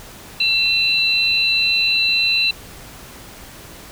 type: tone pair together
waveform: sine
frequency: 2701 / 4014 Hz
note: E7 / B7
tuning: +42 / +27 cents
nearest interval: perfect fifth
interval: 685 cents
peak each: -17 dBFS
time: 0.4-2.51 s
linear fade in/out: 5 ms
effects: pink hiss -39 dBFS RMS until 3.91 s